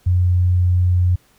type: tone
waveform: sine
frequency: 89.7 Hz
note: F2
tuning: 47 cents sharp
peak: -12 dBFS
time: 0.06-1.16 s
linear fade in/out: 10 ms
effects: pink hiss -56 dBFS RMS until 1.38 s